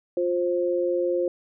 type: tone pair together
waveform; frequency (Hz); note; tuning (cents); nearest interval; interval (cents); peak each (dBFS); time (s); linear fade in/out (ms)
sine; 352.8 / 528; F4 / C5; +18 / +16; perfect fifth; 698; -24; 0.17-1.28; 2
effects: none